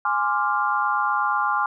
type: chord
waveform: sine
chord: D half-diminished seventh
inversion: second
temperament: equal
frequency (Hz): 830.6 / 1046.5 / 1174.7 / 1396.9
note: Ab5 / C6 / D6 / F6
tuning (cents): 0 / 0 / 0 / 0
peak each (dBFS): -25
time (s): 0.05-1.66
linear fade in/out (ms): 2
effects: none